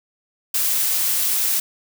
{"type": "noise", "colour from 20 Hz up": "blue", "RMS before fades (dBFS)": -20, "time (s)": [0.54, 1.6], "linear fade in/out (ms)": 5, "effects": []}